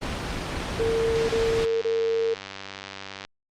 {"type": "noise", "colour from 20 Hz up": "pink", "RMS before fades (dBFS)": -29, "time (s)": [0.01, 1.66], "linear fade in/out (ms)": 20}
{"type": "tone bursts", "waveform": "sine", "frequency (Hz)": 454.6, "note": "A#4", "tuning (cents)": -43, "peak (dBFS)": -21, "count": 3, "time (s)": [0.79, 2.344], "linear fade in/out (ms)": 10, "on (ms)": 500, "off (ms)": 27}
{"type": "click train", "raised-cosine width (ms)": 0.2, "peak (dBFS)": -18, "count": 163, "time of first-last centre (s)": [1.59, 3.25], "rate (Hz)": 97.6}
{"effects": ["low-pass 5000 Hz 12 dB/octave", "Opus 32 kbps"]}